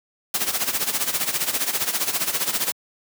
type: noise with tremolo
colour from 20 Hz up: white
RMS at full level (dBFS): -21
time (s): 0.34-2.72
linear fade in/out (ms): 2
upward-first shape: sine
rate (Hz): 15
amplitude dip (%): 75
effects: high-pass 150 Hz 12 dB/octave